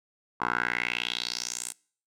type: tone with band-pass filter sweep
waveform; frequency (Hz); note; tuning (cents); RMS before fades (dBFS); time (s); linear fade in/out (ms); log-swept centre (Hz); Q
10% pulse; 59.9; A#1; +48; -31; 0.4-1.73; 20; 1100 to 9000; 4
effects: noise-tail reverb RT60 0.5 s tail -25 dB re dry